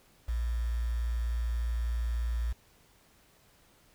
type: tone with quantisation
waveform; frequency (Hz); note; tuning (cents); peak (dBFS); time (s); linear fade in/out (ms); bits
sine; 58.27; A#1; 0; -28; 0.28-2.53; 10; 8
effects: pink hiss -63 dBFS RMS until 3.94 s